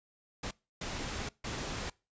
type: noise bursts at uneven times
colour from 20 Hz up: pink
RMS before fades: -38 dBFS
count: 3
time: 0.43-0.51 / 0.81-1.29 / 1.44-1.9 s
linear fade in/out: 5 ms
effects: noise-tail reverb RT60 0.3 s tail -24 dB re dry + resampled to 16000 Hz